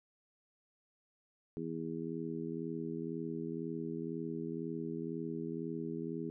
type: harmonic tone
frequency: 82 Hz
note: E2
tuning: 9 cents flat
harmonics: 2 / 3 / 4 / 5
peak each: -43 / -42 / -42 / -43 dBFS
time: 1.57-6.3 s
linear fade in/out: 0 ms
effects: none